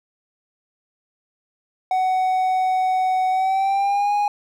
triangle tone with pitch glide, 747 to 824.1 Hz, F#5 to G#5, +16 to -14 cents, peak -15 dBFS, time 1.91-4.28 s, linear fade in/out 2 ms, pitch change +170 cents, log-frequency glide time 3.3-4.13 s, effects none

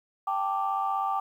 sine chord, G suspended second, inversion none, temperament equal, 784 / 880 / 1174.7 Hz, G5 / A5 / D6, 0 / 0 / 0 cents, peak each -28 / -32 / -29 dBFS, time 0.27-1.2 s, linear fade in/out 5 ms, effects tanh soft clip ceiling -17 dBFS + 10-bit

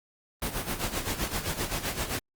pink noise with tremolo, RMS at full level -29 dBFS, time 0.42-2.19 s, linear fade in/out 2 ms, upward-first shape sine, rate 7.7 Hz, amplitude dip 70%, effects Opus 32 kbps

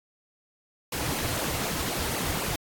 pink noise with flanger, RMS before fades -30 dBFS, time 0.92-2.56 s, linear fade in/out 5 ms, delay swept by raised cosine 0.53 to 5.23 ms, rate 4 Hz, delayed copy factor -0.8, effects AAC 64 kbps

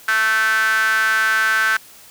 sawtooth tone with high-pass filter, 220 Hz, A3, in tune, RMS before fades -17 dBFS, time 0.08-1.77 s, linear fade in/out 5 ms, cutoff 1500 Hz, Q 9.4, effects white hiss -44 dBFS RMS until 2.1 s

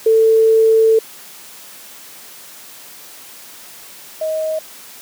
sine tone pair in turn, 445.2 / 629.6 Hz, A4 / D#5, +20 / +20 cents, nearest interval tritone, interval 600 cents, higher second, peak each -8 / -17 dBFS, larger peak first, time 0.06-0.99 / 4.21-4.59 s, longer first, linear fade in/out 5 ms, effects white hiss -38 dBFS RMS until 5.01 s + high-pass 150 Hz 12 dB/octave

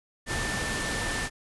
sine tone in noise, 1780 Hz, A6, 20 cents sharp, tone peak -33 dBFS, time 0.26-1.3 s, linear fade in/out 50 ms, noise pink, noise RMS -31 dBFS, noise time 0.26-1.3 s, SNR -5 dB, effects resampled to 24000 Hz

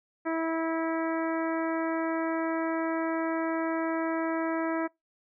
harmonic tone, 325.7 Hz, E4, 21 cents flat, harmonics 1 / 2 / 3 / 4 / 5 / 6 / 7, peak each -29 / -33 / -37 / -38 / -40 / -42 / -46 dBFS, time 0.25-4.88 s, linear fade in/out 20 ms, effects noise-tail reverb RT60 0.2 s tail -26 dB re dry

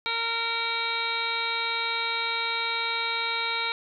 harmonic tone with a mistuned harmonic, 460.5 Hz, A#4, 21 cents flat, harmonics 1 / 2 / 3 / 4 / 5 / 6 / 7 / 8 / 9, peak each -40 / -34 / -33 / -42 / -30 / -42 / -41 / -32 / -36 dBFS, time 0.06-3.72 s, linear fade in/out 0 ms, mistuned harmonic 8, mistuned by +40 cents, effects none

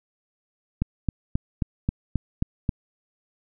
click train, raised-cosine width 5 ms, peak -10 dBFS, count 8, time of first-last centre 0.82-2.692 s, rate 3.74 Hz, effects none

